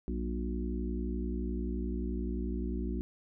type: harmonic tone with a mistuned harmonic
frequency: 60.1 Hz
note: B1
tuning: 46 cents flat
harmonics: 1 / 3 / 4 / 5 / 6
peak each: -34 / -39 / -40 / -41 / -42 dBFS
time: 0.08-3.01 s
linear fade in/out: 0 ms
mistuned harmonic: 3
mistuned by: +80 cents
effects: none